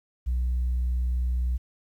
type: tone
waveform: sine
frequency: 61.74 Hz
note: B1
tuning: in tune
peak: -21 dBFS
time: 0.26-1.58 s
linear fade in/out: 20 ms
effects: tanh soft clip ceiling -21 dBFS + 10-bit